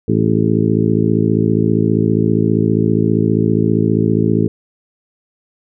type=harmonic tone with a mistuned harmonic; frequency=55 Hz; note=A1; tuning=in tune; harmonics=2 / 3 / 4 / 5 / 6 / 7 / 8; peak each=-18 / -17 / -17 / -21 / -19 / -22 / -22 dBFS; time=0.08-4.48 s; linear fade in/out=5 ms; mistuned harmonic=8; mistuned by=-46 cents; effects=none